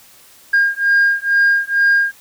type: beating tone pair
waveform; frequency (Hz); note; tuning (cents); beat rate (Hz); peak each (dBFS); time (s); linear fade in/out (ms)
sine; 1614 / 1616.2; G#6 / G#6; -50 / -48; 2.2; -13; 0.53-2.12; 10
effects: tanh soft clip ceiling -7 dBFS + white hiss -46 dBFS RMS until 2.2 s